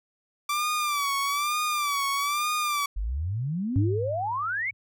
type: tone with vibrato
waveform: sawtooth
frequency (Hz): 1165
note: D6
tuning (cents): -14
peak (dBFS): -21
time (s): 0.49-2.86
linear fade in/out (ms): 5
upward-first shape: sine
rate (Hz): 1.1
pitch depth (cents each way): 86
type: exponential sweep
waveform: sine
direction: up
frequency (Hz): 44.73 to 2287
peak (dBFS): -26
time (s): 2.96-4.71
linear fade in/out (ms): 10
type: tone with exponential decay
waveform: sine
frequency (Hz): 103.6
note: G#2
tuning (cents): -4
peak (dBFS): -18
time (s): 3.76-4.73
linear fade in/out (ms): 0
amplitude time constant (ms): 210
effects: none